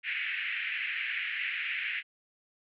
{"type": "band-pass noise", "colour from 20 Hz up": "white", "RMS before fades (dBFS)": -34, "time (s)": [0.03, 2.03], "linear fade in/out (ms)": 50, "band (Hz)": [1700, 2700], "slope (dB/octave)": 48, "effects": []}